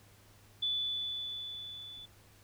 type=tone with level ramp; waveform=sine; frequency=3473 Hz; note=A7; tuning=23 cents flat; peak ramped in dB=-29 to -46 dBFS; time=0.62-2.06 s; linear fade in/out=10 ms; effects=added 102 Hz sine -61 dBFS peak until 2.43 s + pink hiss -62 dBFS RMS until 2.43 s